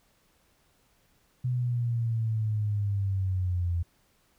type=linear sweep; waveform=sine; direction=down; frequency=126.1 to 84.6 Hz; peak=-25 dBFS; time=1.44-3.83 s; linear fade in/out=10 ms; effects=pink hiss -67 dBFS RMS until 4.38 s